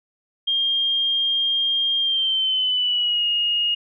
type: tone with pitch glide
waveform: sine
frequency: 3213 to 2862 Hz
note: G7 to F7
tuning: +42 to +42 cents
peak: -18 dBFS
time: 0.47-3.75 s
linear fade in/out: 10 ms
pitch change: -200 cents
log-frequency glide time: 1.99-3.26 s
effects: none